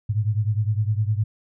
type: beating tone pair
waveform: sine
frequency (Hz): 103.83 / 113.63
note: G#2 / A#2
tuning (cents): 0 / -44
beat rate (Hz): 9.8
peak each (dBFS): -21 / -24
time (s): 0.09-1.24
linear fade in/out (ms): 10
effects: none